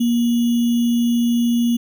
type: tone with sample-and-hold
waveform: sine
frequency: 236.7 Hz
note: A#3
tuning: 27 cents sharp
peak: -14 dBFS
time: 0-1.77 s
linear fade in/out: 10 ms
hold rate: 3150 Hz
effects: none